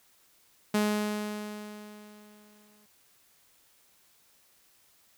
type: tone with exponential decay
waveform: sawtooth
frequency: 210 Hz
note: G#3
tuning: 19 cents sharp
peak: -19 dBFS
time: 0.74-2.86 s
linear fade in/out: 5 ms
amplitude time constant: 460 ms
effects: white hiss -64 dBFS RMS until 5.17 s